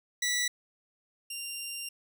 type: tone pair in turn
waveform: 15% pulse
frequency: 1961 / 2782 Hz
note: B6 / F7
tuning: -13 / -7 cents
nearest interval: tritone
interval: 606 cents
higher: second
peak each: -21 / -29 dBFS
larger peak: first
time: 0.22-0.48 / 1.3-1.89 s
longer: second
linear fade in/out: 5 ms
effects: none